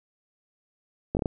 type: slowing click train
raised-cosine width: 2 ms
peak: -13 dBFS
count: 5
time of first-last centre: 1.15-1.258 s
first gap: 19 ms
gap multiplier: 1.24
effects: none

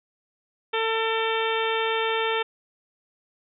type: harmonic tone with a mistuned harmonic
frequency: 447.8 Hz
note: A4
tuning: 30 cents sharp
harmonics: 1 / 2 / 3 / 4 / 5 / 6 / 7 / 8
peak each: -26 / -29 / -31 / -32 / -33 / -34 / -34 / -35 dBFS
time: 0.73-2.43 s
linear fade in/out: 10 ms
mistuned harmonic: 5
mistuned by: +35 cents
effects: none

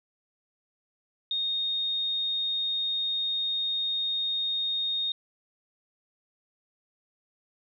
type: tone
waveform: sine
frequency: 3700 Hz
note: A#7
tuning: 14 cents flat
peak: -26 dBFS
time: 1.31-5.12 s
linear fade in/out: 2 ms
effects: none

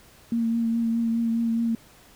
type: tone with vibrato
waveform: sine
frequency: 230 Hz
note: A#3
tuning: 23 cents flat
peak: -21 dBFS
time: 0.32-1.75 s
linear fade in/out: 2 ms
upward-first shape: triangle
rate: 4.8 Hz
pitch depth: 25 cents each way
effects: pink hiss -53 dBFS RMS until 2.15 s

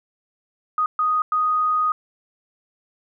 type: tone bursts at uneven times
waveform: sine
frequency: 1244.5 Hz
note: D#6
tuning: in tune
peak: -17 dBFS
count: 3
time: 0.78-0.86 / 0.99-1.22 / 1.32-1.92 s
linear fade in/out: 2 ms
effects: none

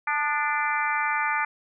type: harmonic tone with a mistuned harmonic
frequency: 293.7 Hz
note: D4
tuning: in tune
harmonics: 3 / 4 / 5 / 6 / 7 / 8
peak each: -28 / -29 / -30 / -31 / -31 / -32 dBFS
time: 0.07-1.45 s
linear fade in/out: 5 ms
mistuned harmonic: 4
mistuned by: +53 cents
effects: none

